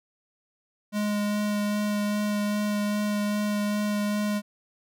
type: tone with vibrato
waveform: square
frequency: 207.7 Hz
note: G#3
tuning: in tune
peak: -25 dBFS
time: 0.92-4.42 s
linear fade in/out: 50 ms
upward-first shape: sine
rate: 2.5 Hz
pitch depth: 10 cents each way
effects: none